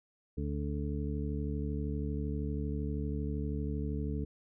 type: harmonic tone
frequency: 72.7 Hz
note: D2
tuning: 17 cents flat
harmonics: 1 / 2 / 3 / 4 / 6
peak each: -35 / -38 / -40 / -41 / -43 dBFS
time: 0.37-4.25 s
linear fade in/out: 10 ms
effects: none